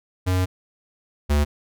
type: tone pair in turn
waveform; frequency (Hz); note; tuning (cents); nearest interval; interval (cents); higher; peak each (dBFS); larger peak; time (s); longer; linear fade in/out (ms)
square; 92 / 73.3; F#2 / D2; -9 / -3; major third; 394; first; -19 / -17; second; 0.26-0.46 / 1.29-1.45; first; 20
effects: none